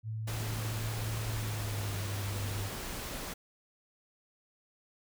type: tone with pitch glide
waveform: sine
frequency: 110 to 100.29 Hz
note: A2 to G2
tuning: 0 to +40 cents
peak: -34 dBFS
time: 0.03-2.71 s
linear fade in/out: 50 ms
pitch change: -160 cents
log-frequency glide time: 1.31-1.94 s
type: noise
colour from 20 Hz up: pink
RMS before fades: -40 dBFS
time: 0.27-3.34 s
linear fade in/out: 10 ms
effects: none